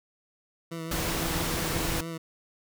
20% pulse tone with vibrato, 164.3 Hz, E3, 5 cents flat, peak -29 dBFS, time 0.71-2.18 s, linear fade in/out 10 ms, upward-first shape sine, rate 6 Hz, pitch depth 25 cents each way
pink noise, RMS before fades -30 dBFS, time 0.91-2.01 s, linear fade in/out 5 ms
effects none

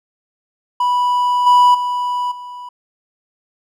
triangle tone with level steps, 984 Hz, B5, 7 cents flat, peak -11 / -5 / -15 / -27 dBFS, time 0.8-2.69 s, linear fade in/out 5 ms, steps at 1.46 / 1.74 / 2.31 s, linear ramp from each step 10 ms, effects none

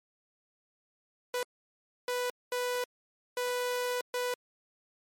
sawtooth tone bursts at uneven times, 493.9 Hz, B4, in tune, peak -26 dBFS, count 5, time 1.34-1.43 / 2.08-2.3 / 2.52-2.84 / 3.37-4.01 / 4.14-4.34 s, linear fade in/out 2 ms, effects MP3 64 kbps

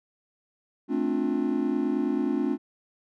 triangle chord, D minor seventh, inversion second, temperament just, 220.2 / 264.3 / 293.7 / 352.4 Hz, A3 / C4 / D4 / F4, +2 / +18 / 0 / +16 cents, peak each -29 / -26 / -26 / -29 dBFS, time 0.88-2.58 s, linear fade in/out 50 ms, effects none

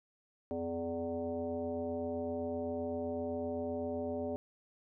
sine tone with frequency modulation, 418.9 Hz, G#4, 15 cents sharp, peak -34 dBFS, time 0.51-4.36 s, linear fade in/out 0 ms, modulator 166 Hz, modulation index 1.5, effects none

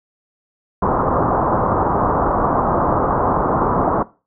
white low-pass noise, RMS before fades -17 dBFS, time 0.82-4.03 s, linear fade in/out 5 ms, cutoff 1200 Hz, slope 48 dB/octave, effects noise-tail reverb RT60 0.3 s tail -19 dB re dry

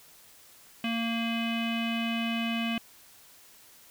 square tone with low-pass filter, 230 Hz, A#3, 23 cents flat, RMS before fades -30 dBFS, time 0.84-2.78 s, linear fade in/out 2 ms, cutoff 2800 Hz, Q 8.8, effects white hiss -55 dBFS RMS until 3.9 s

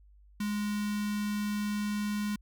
square tone with notch filter, 207.7 Hz, G#3, in tune, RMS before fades -32 dBFS, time 0.4-2.36 s, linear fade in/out 5 ms, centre 630 Hz, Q 1.3, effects added 50 Hz sine -55 dBFS peak until 2.41 s

